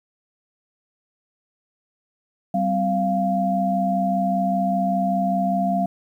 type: tone cluster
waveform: sine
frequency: 193 / 258.1 / 693 Hz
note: G3 / C4 / F5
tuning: -27 / -23 / -14 cents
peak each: -22 / -28 / -21 dBFS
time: 2.54-5.86 s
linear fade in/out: 5 ms
effects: 9-bit